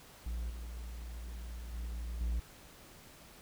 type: tone with level steps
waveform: triangle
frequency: 58.27 Hz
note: A#1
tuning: in tune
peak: -33 / -39 / -35 / -29 dBFS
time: 0.26-2.4 s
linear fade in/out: 5 ms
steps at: 0.5 / 1.74 / 2.21 s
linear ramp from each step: 2 ms
effects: pink hiss -56 dBFS RMS until 3.41 s